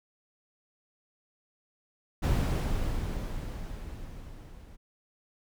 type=noise with level ramp; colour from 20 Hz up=brown; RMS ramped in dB=-24 to -49 dBFS; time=2.22-4.77 s; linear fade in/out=20 ms; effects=none